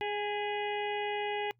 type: harmonic tone with a mistuned harmonic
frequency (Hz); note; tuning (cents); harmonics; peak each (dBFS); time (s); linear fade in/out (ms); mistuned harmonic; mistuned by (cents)
414.1; G#4; -5; 1 / 2 / 4 / 5 / 6 / 7 / 8; -35 / -35 / -45 / -41 / -43 / -44 / -52; 0.01-1.51; 0; 5; -38
effects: noise-tail reverb RT60 0.1 s tail -23 dB re dry + added 119 Hz sine -67 dBFS peak until 1.59 s